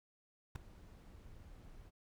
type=noise with ADSR envelope; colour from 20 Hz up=brown; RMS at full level=-35 dBFS; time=0.55-1.91 s; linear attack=9 ms; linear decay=4 ms; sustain=-21 dB; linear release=33 ms; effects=none